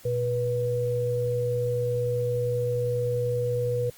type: tone pair together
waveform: sine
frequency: 120 / 487.5 Hz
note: B2 / B4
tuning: -49 / -23 cents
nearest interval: 2 octaves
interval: 2426 cents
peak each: -28 / -25 dBFS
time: 0.05-3.9 s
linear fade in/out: 5 ms
effects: white hiss -52 dBFS RMS until 3.97 s + Opus 48 kbps